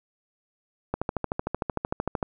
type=click train; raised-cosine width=1 ms; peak=-12 dBFS; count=18; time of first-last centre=0.94-2.228 s; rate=13.2 Hz; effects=none